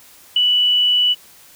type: tone with ADSR envelope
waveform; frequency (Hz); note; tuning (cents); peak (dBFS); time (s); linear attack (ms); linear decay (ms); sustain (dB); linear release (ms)
sine; 2960; F#7; 0; -9; 0.36-1.15; 5; 3; -3; 32
effects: white hiss -46 dBFS RMS until 1.55 s